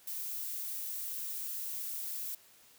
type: noise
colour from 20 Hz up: violet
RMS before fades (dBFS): -39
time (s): 0.07-2.35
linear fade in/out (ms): 5
effects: white hiss -61 dBFS RMS until 2.78 s